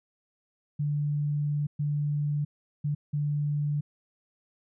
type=tone bursts at uneven times; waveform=sine; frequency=146.83 Hz; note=D3; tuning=in tune; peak=-25 dBFS; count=4; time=0.79-1.67 / 1.79-2.45 / 2.84-2.95 / 3.13-3.81 s; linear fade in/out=10 ms; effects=none